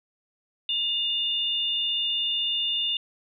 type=tone pair together; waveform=sine; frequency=2843 / 3562 Hz; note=F7 / A7; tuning=+30 / +21 cents; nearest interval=major third; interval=391 cents; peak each=-26 / -27 dBFS; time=0.69-2.97 s; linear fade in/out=2 ms; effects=none